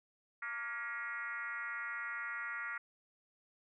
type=tone with frequency modulation; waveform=sine; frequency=1661.2 Hz; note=G#6; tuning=in tune; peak=-38 dBFS; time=0.42-2.78 s; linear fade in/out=5 ms; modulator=251 Hz; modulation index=1.9; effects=none